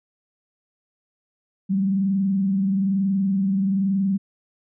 sine tone with frequency modulation, 194.2 Hz, G3, 16 cents flat, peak -18 dBFS, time 1.69-4.18 s, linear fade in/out 20 ms, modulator 21.1 Hz, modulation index 0.36, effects none

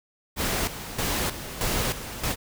pink noise with tremolo, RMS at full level -26 dBFS, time 0.36-2.36 s, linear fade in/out 50 ms, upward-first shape square, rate 1.6 Hz, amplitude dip 70%, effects none

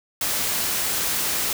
white noise, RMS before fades -24 dBFS, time 0.21-1.53 s, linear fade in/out 2 ms, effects none

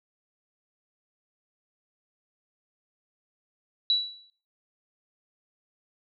sine tone with exponential decay, 3930 Hz, B7, 9 cents flat, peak -18 dBFS, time 3.9-4.3 s, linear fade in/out 1 ms, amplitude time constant 85 ms, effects noise-tail reverb RT60 0.4 s tail -17 dB re dry

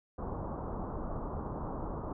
pink low-pass noise, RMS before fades -38 dBFS, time 0.18-2.13 s, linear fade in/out 5 ms, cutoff 1200 Hz, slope 48 dB/octave, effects none

